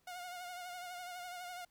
sawtooth tone with vibrato, 717 Hz, F5, 45 cents sharp, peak -40 dBFS, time 0.07-1.65 s, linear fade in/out 5 ms, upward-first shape triangle, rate 12 Hz, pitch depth 51 cents each way, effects pink hiss -75 dBFS RMS until 1.7 s

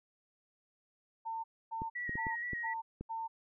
sine tone bursts, 902 Hz, A5, 43 cents sharp, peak -36 dBFS, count 5, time 1.25-3.28 s, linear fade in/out 20 ms, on 190 ms, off 270 ms
clicks, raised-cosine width 3 ms, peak -28 dBFS, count 6, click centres 1.819 / 2.094 / 2.155 / 2.268 / 2.533 / 3.01 s
sine tone with vibrato, 1918 Hz, A#6, 49 cents sharp, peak -36 dBFS, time 1.95-2.74 s, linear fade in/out 10 ms, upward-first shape square, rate 4.2 Hz, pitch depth 27 cents each way
effects none

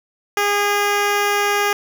10% pulse tone with notch filter, 408.9 Hz, G#4, 27 cents flat, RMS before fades -18 dBFS, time 0.37-1.73 s, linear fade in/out 2 ms, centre 8700 Hz, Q 1.9, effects none

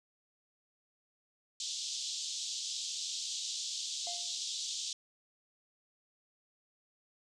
pink band-pass noise, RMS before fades -39 dBFS, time 1.6-4.93 s, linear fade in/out 2 ms, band 3300 to 7600 Hz, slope 48 dB/octave
triangle tone with exponential decay, 698.5 Hz, F5, in tune, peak -38 dBFS, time 4.07-4.42 s, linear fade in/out 1 ms, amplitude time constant 75 ms
effects none

